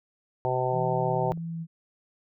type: harmonic tone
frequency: 127.6 Hz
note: C3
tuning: 43 cents flat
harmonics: 1 / 3 / 4 / 5 / 6 / 7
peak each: -31 / -31 / -31 / -31 / -31 / -31 dBFS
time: 0.45-1.32 s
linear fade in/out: 0 ms
type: tone with vibrato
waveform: sine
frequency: 164.81 Hz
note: E3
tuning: in tune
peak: -31 dBFS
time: 0.71-1.67 s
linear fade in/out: 50 ms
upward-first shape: sine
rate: 1.7 Hz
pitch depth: 16 cents each way
type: clicks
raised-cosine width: 2 ms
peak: -36 dBFS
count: 5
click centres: 1.167 / 1.2 / 1.234 / 1.333 / 1.375 s
effects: none